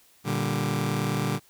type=chord; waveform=sawtooth; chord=G minor; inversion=first; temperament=just; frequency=117.6 / 147 / 196 Hz; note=Bb2 / D3 / G3; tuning=+16 / +2 / 0 cents; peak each=-26 / -24 / -26 dBFS; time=0.24-1.4 s; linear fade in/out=50 ms; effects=white hiss -59 dBFS RMS until 1.49 s